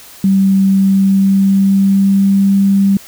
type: tone with pitch glide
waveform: sine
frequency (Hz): 193.7 to 196.86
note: G3 to G3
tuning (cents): -20 to +8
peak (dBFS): -7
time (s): 0.24-2.97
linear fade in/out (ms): 2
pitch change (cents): +28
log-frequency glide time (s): 0.71-2.57
effects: white hiss -37 dBFS RMS until 3.07 s